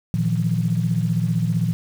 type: chord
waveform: sine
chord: Bb suspended fourth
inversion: none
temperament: equal with one note detuned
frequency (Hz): 116.54 / 159.2 / 174.61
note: Bb2 / Eb3 / F3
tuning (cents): 0 / +40 / 0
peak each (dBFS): -22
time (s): 0.14-1.73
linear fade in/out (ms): 0
effects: tanh soft clip ceiling -8 dBFS + 7-bit